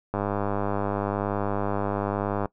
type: click train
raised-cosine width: 1 ms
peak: -13 dBFS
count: 235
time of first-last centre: 0.14-2.457 s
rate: 101 Hz
effects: noise-tail reverb RT60 0.1 s tail -21 dB re dry

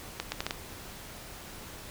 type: accelerating click train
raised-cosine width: 0.2 ms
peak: -13 dBFS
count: 5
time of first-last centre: 0.2-0.509 s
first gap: 120 ms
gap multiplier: 0.71
effects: pink hiss -45 dBFS RMS until 1.9 s

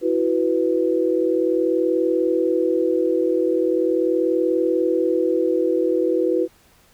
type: chord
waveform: sine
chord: E suspended second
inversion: none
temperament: equal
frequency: 329.6 / 370 / 493.9 Hz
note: E4 / F#4 / B4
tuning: 0 / 0 / 0 cents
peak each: -21 dBFS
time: 0.01-6.48 s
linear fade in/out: 50 ms
effects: pink hiss -55 dBFS RMS until 6.93 s

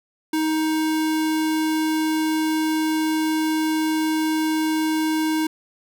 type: tone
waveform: square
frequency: 314.2 Hz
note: D#4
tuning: 17 cents sharp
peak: -20 dBFS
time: 0.33-5.47 s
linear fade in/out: 5 ms
effects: none

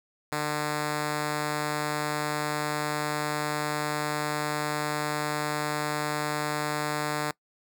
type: tone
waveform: 5% pulse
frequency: 150 Hz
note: D3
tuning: 37 cents sharp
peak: -16 dBFS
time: 0.32-7.31 s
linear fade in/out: 2 ms
effects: noise-tail reverb RT60 0.1 s tail -23 dB re dry

